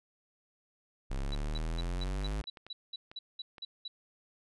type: exponential sweep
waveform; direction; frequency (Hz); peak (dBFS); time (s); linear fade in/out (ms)
square; up; 32.7 to 52.9; -33; 1.1-2.42; 10
type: tone bursts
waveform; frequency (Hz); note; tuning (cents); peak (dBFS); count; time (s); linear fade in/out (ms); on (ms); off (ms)
sine; 3935; B7; -7; -38; 12; 1.32-3.88; 5; 30; 200
type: clicks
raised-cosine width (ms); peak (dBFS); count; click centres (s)
0.3; -33; 8; 2.075 / 2.215 / 2.319 / 2.44 / 2.572 / 2.666 / 3.115 / 3.582
effects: resampled to 24000 Hz